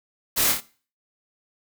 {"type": "noise with echo", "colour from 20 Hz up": "white", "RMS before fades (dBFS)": -22, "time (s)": [0.36, 0.53], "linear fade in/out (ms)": 20, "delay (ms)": 27, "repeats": 3, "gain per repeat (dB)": -4, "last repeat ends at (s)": 0.611, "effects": ["noise-tail reverb RT60 0.4 s tail -19 dB re dry"]}